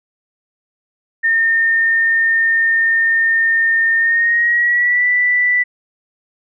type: tone with pitch glide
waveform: sine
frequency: 1821 to 1974.4 Hz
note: A#6 to B6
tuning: -41 to -1 cents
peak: -11 dBFS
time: 1.23-5.64 s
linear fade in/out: 20 ms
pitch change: +140 cents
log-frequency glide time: 3.98-5.06 s
effects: none